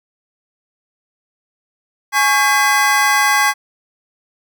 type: tone cluster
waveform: square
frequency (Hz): 838 / 1110 / 1606 / 2020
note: G#5 / C#6 / G6 / B6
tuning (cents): +15 / +2 / +41 / +39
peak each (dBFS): -18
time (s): 2.12-3.54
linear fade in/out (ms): 50
effects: none